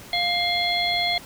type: harmonic tone with a mistuned harmonic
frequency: 700 Hz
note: F5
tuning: 4 cents sharp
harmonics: 1 / 3 / 5 / 6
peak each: -26 / -26 / -26 / -26 dBFS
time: 0.13-1.18 s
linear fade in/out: 2 ms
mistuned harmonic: 5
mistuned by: -68 cents
effects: pink hiss -43 dBFS RMS until 1.25 s